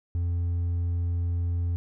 sine tone with hard clipping, 86.5 Hz, F2, 16 cents flat, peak -25 dBFS, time 0.15-1.76 s, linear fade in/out 0 ms, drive 2 dB, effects none

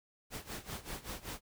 pink noise with tremolo, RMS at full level -41 dBFS, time 0.3-1.41 s, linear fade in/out 50 ms, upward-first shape sine, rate 5.2 Hz, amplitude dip 85%, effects none

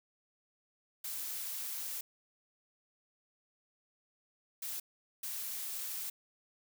blue noise bursts at uneven times, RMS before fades -40 dBFS, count 3, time 1.04-2.01 / 4.62-4.8 / 5.23-6.1 s, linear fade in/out 5 ms, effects none

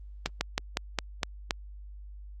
slowing click train, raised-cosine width 0.2 ms, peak -9 dBFS, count 7, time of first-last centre 0.26-1.508 s, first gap 150 ms, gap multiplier 1.13, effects added 50 Hz sine -42 dBFS peak until 2.4 s + Opus 32 kbps

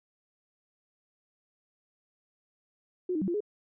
sine tone with pitch steps, 362.4 / 310.8 / 192.2 / 344.9 / 417.4 Hz, F#4 / D#4 / G3 / F4 / G#4, -36 / -2 / -34 / -22 / +9 cents, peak -27 dBFS, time 3.09-3.405 s, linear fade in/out 5 ms, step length 63 ms, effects none

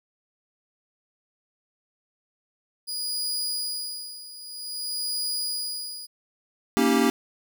sawtooth tone with tremolo, 4906 Hz, D#8, 25 cents flat, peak -23 dBFS, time 2.87-6.07 s, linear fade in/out 20 ms, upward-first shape sine, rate 0.52 Hz, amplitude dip 80%
square chord, Eb dominant seventh, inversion second, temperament equal with one note detuned, 233.1 / 277.2 / 317.3 / 392 Hz, Bb3 / Db4 / Eb4 / G4, 0 / 0 / +34 / 0 cents, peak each -24 / -24 / -28 / -25 dBFS, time 6.77-7.1 s, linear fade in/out 0 ms
effects none

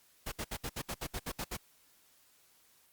pink noise bursts, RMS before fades -38 dBFS, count 11, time 0.26-1.57 s, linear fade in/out 10 ms, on 60 ms, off 65 ms, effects white hiss -66 dBFS RMS until 2.92 s + Opus 48 kbps

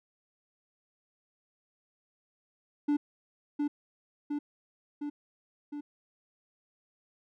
triangle tone with echo, 292.3 Hz, D4, 8 cents flat, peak -22 dBFS, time 2.88-2.97 s, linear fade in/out 10 ms, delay 710 ms, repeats 4, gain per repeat -3 dB, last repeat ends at 5.81 s, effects none

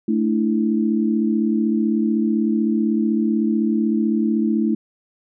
sine chord, A suspended fourth, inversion none, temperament equal, 220 / 293.7 / 329.6 Hz, A3 / D4 / E4, 0 / 0 / 0 cents, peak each -18 / -24 / -22 dBFS, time 0.08-4.75 s, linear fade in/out 5 ms, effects none

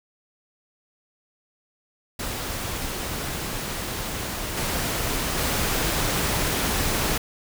pink noise with level steps, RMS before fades -30 / -26 / -24 dBFS, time 2.19-7.18 s, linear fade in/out 5 ms, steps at 4.56 / 5.37 s, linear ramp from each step 20 ms, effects none

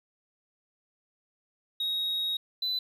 sine tone pair in turn, 3778 / 4003 Hz, A#7 / B7, +22 / +23 cents, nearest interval minor second, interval 101 cents, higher second, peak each -25 dBFS, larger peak neither, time 1.8-2.37 / 2.62-2.79 s, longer first, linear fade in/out 5 ms, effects tanh soft clip ceiling -26 dBFS + 10-bit

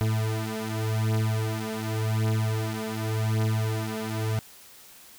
40% pulse beating tone pair, 109.3 / 110.18 Hz, A2 / A2, -11 / +3 cents, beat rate 0.88 Hz, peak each -27 dBFS, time 0.01-4.39 s, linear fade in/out 0 ms, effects white hiss -50 dBFS RMS until 5.18 s

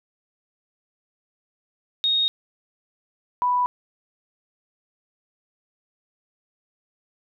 sine tone pair in turn, 3729 / 987.7 Hz, A#7 / B5, 0 / 0 cents, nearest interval octave + major seventh, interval 2300 cents, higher first, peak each -18 dBFS, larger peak neither, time 2.04-2.28 / 3.42-3.66 s, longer neither, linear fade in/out 0 ms, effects none

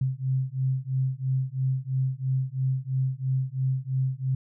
sine beating tone pair, 130 / 133 Hz, C3 / C3, -11 / +29 cents, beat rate 3 Hz, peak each -27 dBFS, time 0.01-4.35 s, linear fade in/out 5 ms, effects none

